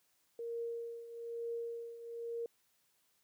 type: tone with tremolo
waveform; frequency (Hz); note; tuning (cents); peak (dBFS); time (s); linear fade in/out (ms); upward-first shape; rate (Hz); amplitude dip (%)
sine; 466.2; A#4; 0; -36; 0.39-2.46; 2; triangle; 1.1; 75
effects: white hiss -75 dBFS RMS until 3.23 s + high-pass 60 Hz 12 dB/octave